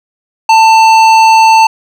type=tone with hard clipping; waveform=sine; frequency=890 Hz; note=A5; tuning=20 cents sharp; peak=-4 dBFS; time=0.49-1.67 s; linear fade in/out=5 ms; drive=12 dB; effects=none